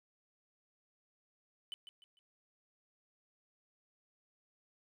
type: tone with echo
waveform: triangle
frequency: 3003 Hz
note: F#7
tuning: 25 cents sharp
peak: -39 dBFS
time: 1.72-1.74 s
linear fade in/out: 0 ms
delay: 150 ms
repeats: 3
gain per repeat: -9 dB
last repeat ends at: 2.19 s
effects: none